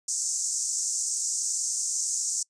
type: band-pass noise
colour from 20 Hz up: pink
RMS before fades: -29 dBFS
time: 0.08-2.43 s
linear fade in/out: 5 ms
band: 6000 to 8300 Hz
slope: 48 dB/octave
effects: noise-tail reverb RT60 0.1 s tail -25 dB re dry + resampled to 22050 Hz